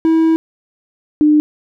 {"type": "tone pair in turn", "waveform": ["triangle", "sine"], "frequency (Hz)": [323.7, 301.2], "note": ["E4", "D4"], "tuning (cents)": [-31, 44], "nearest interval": "minor second", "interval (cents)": 125, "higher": "first", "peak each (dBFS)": -7, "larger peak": "neither", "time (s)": [[0.05, 0.36], [1.21, 1.4]], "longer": "first", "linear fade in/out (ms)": 0, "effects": []}